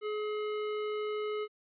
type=tone; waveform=square; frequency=423.6 Hz; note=G#4; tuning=34 cents sharp; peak=-33 dBFS; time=0.01-1.48 s; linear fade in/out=50 ms; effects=resampled to 8000 Hz